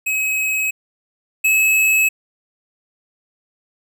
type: tone pair in turn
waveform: square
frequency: 2553 / 2583 Hz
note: D#7 / E7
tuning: +44 / -36 cents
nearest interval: unison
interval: 20 cents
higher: second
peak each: -18 / -13 dBFS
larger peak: second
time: 0.06-0.71 / 1.44-2.09 s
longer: neither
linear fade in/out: 10 ms
effects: none